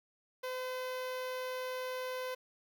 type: tone with notch filter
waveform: sawtooth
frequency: 510 Hz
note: C5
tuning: 44 cents flat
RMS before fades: -39 dBFS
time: 0.43-2.35 s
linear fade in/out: 10 ms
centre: 7900 Hz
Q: 1.1
effects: 10-bit